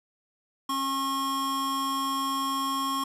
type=tone pair together; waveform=square; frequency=271.6 / 1084.9 Hz; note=C#4 / C#6; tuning=-35 / -38 cents; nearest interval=2 octaves; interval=2397 cents; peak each=-34 / -28 dBFS; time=0.69-3.04 s; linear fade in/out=5 ms; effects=resampled to 32000 Hz + 10-bit